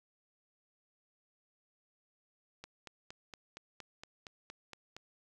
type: click train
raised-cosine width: 0.2 ms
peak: -29 dBFS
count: 11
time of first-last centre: 2.64-4.966 s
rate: 4.3 Hz
effects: 11-bit